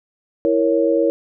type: chord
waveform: sine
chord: A# diminished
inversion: second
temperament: equal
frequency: 329.6 / 466.2 / 554.4 Hz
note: E4 / A#4 / C#5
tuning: 0 / 0 / 0 cents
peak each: -18 dBFS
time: 0.45-1.1 s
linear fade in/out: 0 ms
effects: none